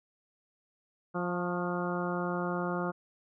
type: harmonic tone with a mistuned harmonic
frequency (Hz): 176.4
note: F3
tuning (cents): +18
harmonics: 1 / 2 / 3 / 4 / 5 / 6 / 7 / 8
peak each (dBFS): -34 / -36 / -38 / -40 / -42 / -42 / -40 / -41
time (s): 1.14-2.92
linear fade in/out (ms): 20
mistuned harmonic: 6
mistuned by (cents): +46
effects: none